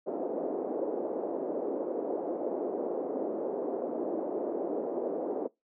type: band-pass noise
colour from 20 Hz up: pink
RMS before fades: -33 dBFS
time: 0.06-5.48 s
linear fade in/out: 20 ms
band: 310 to 590 Hz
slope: 24 dB/octave
effects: noise-tail reverb RT60 0.2 s tail -24 dB re dry + high-pass 200 Hz 12 dB/octave